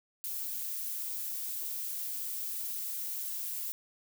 violet noise, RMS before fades -37 dBFS, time 0.24-3.72 s, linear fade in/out 0 ms, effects none

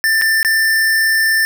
square tone with dropouts, 1782 Hz, A6, 22 cents sharp, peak -12 dBFS, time 0.04-1.45 s, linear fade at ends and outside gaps 0 ms, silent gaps 0.214-0.22 / 0.429-0.448 s, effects none

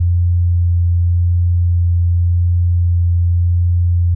sine tone with vibrato, 87 Hz, F2, 6 cents flat, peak -10 dBFS, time 0-4.15 s, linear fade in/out 10 ms, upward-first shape sine, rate 0.88 Hz, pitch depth 8 cents each way, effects none

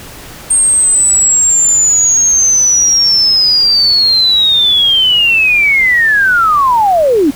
sine linear sweep, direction down, 8640 to 258.1 Hz, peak -6 dBFS, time 0.5-7.31 s, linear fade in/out 10 ms, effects pink hiss -31 dBFS RMS until 7.35 s

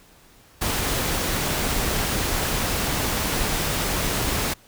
pink noise, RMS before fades -24 dBFS, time 0.61-4.54 s, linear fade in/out 10 ms, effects pink hiss -53 dBFS RMS until 4.67 s

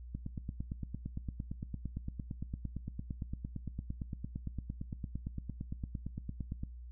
click train, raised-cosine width 5 ms, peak -26 dBFS, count 58, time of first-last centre 0.15-6.635 s, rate 8.79 Hz, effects noise-tail reverb RT60 0.3 s tail -22 dB re dry + added 60 Hz sine -45 dBFS peak until 6.91 s

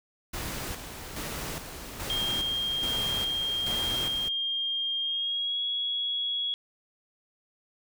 pink noise with tremolo, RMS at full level -35 dBFS, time 0.33-4.29 s, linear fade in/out 10 ms, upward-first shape square, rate 1.2 Hz, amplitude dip 50%
sine tone with pitch glide, 3214 to 3339 Hz, G7 to G#7, +43 to +9 cents, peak -27 dBFS, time 2.1-6.54 s, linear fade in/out 0 ms, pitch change +66 cents, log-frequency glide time 5.01-5.62 s
effects none

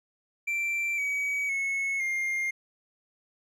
triangle tone with pitch steps, 2349 / 2269 / 2192 / 2117 Hz, D7 / C#7 / C#7 / C7, 0 / +40 / -20 / +20 cents, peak -25 dBFS, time 0.47-2.51 s, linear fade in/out 10 ms, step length 510 ms, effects none

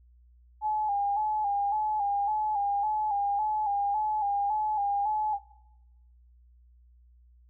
sine tone with vibrato, 830.6 Hz, G#5, in tune, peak -25 dBFS, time 0.61-5.39 s, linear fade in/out 50 ms, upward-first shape square, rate 1.8 Hz, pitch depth 50 cents each way, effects noise-tail reverb RT60 1.0 s tail -22 dB re dry + added 60 Hz sine -55 dBFS peak until 7.49 s

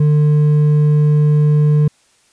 sine tone with hard clipping, 150 Hz, D3, 37 cents sharp, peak -10 dBFS, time 0-1.88 s, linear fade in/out 5 ms, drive 4 dB, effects white hiss -55 dBFS RMS until 2.32 s + resampled to 22050 Hz

